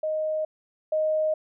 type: tone pair in turn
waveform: sine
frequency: 622.3 / 622.3 Hz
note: D#5 / D#5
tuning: 0 / 0 cents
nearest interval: unison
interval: 0 cents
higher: neither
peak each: -24 / -21 dBFS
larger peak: second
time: 0.03-0.45 / 0.92-1.34 s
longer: neither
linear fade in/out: 5 ms
effects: none